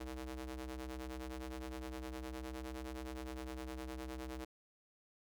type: ring-modulated tone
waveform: sawtooth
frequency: 129.9 Hz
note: C3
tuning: 12 cents flat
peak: -36 dBFS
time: 0-4.45 s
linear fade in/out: 10 ms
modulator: 190 Hz
effects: none